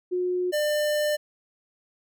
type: tone pair in turn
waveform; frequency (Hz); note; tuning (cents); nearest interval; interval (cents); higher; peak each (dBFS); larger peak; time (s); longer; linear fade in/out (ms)
sine / square; 361.4 / 598; F#4 / D5; -41 / +31; major sixth; 872; second; -23; neither; 0.11-0.52 / 0.52-1.17; second; 20
effects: none